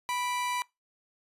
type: tone pair together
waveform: 40% pulse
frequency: 986.1 / 2349 Hz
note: B5 / D7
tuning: -3 / 0 cents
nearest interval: octave + minor third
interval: 1503 cents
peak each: -29 / -37 dBFS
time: 0.09-0.62 s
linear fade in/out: 0 ms
effects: noise-tail reverb RT60 0.2 s tail -22 dB re dry + resampled to 32000 Hz